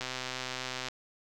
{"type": "click train", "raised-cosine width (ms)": 0.2, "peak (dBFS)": -18, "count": 113, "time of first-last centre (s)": [0.01, 0.885], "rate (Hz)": 128, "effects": []}